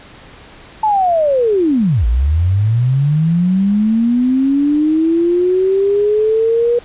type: linear two-way sweep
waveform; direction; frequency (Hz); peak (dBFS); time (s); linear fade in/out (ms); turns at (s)
sine; down then up; 882 to 53.1 to 481.9; -10; 0.83-6.79; 5; 2.06
effects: pink hiss -39 dBFS RMS until 6.84 s + resampled to 8000 Hz